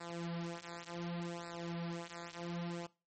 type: tone with flanger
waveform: sawtooth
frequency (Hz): 170.9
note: F3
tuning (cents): -37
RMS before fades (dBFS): -43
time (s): 0-2.87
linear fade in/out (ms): 10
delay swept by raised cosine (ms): 0.32 to 6.22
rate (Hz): 0.68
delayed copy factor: -0.9
effects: noise-tail reverb RT60 0.3 s tail -21 dB re dry + MP3 32 kbps